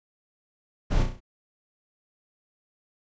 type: noise with echo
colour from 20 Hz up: brown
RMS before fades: -23 dBFS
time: 0.9-1.04 s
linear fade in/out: 20 ms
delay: 33 ms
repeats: 5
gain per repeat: -5 dB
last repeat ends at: 1.205 s
effects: resampled to 16000 Hz